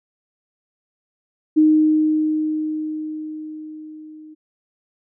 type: tone with level ramp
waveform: sine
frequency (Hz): 309.5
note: D#4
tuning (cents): -9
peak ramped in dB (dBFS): -9 to -38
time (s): 1.56-4.35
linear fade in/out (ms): 20
effects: none